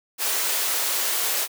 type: high-pass noise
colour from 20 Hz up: white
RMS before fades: -24 dBFS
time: 0.18-1.48 s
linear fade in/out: 50 ms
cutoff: 360 Hz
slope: 24 dB/octave
effects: none